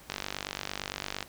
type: click train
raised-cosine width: 0.2 ms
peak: -15 dBFS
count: 56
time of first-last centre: 0.1-1.227 s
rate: 48.8 Hz
effects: pink hiss -53 dBFS RMS until 1.28 s